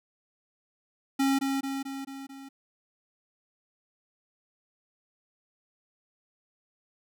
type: tone with echo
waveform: square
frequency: 272.1 Hz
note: C#4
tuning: 32 cents flat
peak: -23 dBFS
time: 1.19-1.39 s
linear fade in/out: 10 ms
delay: 220 ms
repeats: 5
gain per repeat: -4 dB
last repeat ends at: 2.49 s
effects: none